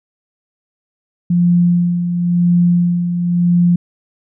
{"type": "tone with tremolo", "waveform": "sine", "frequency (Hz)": 174.61, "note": "F3", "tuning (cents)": 0, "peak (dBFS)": -8, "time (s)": [1.3, 3.76], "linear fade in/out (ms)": 5, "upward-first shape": "sine", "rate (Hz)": 0.96, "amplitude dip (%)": 55, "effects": []}